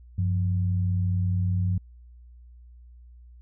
sine tone pair together, 95.04 / 174.61 Hz, F#2 / F3, +47 / 0 cents, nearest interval major seventh, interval 1053 cents, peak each -22 / -31 dBFS, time 0.18-1.78 s, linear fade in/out 5 ms, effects added 60 Hz sine -46 dBFS peak until 3.41 s

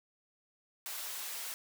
white high-pass noise, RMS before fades -41 dBFS, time 0.86-1.54 s, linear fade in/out 0 ms, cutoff 630 Hz, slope 12 dB/octave, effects none

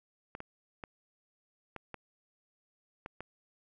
clicks, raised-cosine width 0.5 ms, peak -26 dBFS, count 7, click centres 0.351 / 0.404 / 0.838 / 1.763 / 1.943 / 3.061 / 3.206 s, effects none

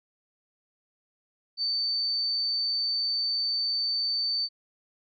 sine tone, 4557 Hz, C#8, 47 cents sharp, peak -25 dBFS, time 1.57-4.49 s, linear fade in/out 50 ms, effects none

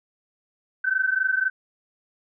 sine tone pair together, 1519 / 1542.9 Hz, F#6 / G6, +45 / -28 cents, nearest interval unison, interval 27 cents, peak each -23 dBFS, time 0.84-1.5 s, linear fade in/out 10 ms, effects none

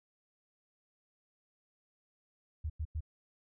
sine tone bursts, 77.78 Hz, D#2, in tune, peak -33 dBFS, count 3, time 2.64-3.007 s, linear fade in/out 10 ms, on 59 ms, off 95 ms, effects none

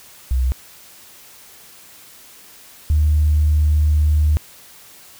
sine tone pair in turn, 63.7 / 75.75 Hz, C2 / D#2, -46 / -46 cents, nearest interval minor third, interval 300 cents, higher second, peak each -14 / -11 dBFS, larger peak second, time 0.31-0.52 / 2.9-4.37 s, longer second, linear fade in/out 0 ms, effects tanh soft clip ceiling -7 dBFS + white hiss -44 dBFS RMS until 5.19 s

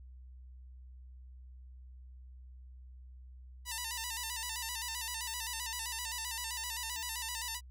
5% pulse tone with vibrato, 940 Hz, A#5, 14 cents sharp, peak -25 dBFS, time 3.65-7.61 s, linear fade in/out 50 ms, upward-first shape square, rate 7.7 Hz, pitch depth 75 cents each way, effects added 63 Hz sine -49 dBFS peak until 7.7 s

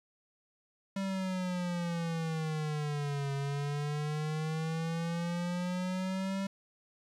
square exponential two-way sweep, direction down then up, 196 to 138.59 to 196 Hz, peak -33 dBFS, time 0.96-6.47 s, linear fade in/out 5 ms, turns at 3.33 s, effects low-pass 8000 Hz 12 dB/octave + 10-bit

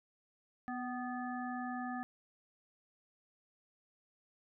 harmonic tone with a mistuned harmonic, 246.9 Hz, B3, in tune, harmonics 1 / 3 / 5 / 7, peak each -40 / -42 / -47 / -47 dBFS, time 0.68-2.03 s, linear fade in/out 0 ms, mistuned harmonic 3, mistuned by +35 cents, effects none

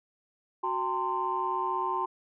sine tone cluster, 369.9 / 797 / 907 / 1043 Hz, F#4 / G5 / A#5 / C6, 0 / +28 / -48 / -6 cents, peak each -35 / -38 / -31 / -30 dBFS, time 0.63-2.06 s, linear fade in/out 10 ms, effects tanh soft clip ceiling -17 dBFS

